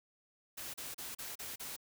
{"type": "noise bursts", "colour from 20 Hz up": "white", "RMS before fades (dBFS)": -44, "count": 6, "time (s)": [0.57, 1.765], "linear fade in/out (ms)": 10, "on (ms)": 170, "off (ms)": 35, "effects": []}